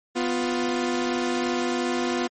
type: tone pair together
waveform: sawtooth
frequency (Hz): 248.8 / 351.8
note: B3 / F4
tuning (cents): +13 / +13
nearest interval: tritone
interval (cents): 600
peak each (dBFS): -22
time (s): 0.15-2.28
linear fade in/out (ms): 20
effects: MP3 32 kbps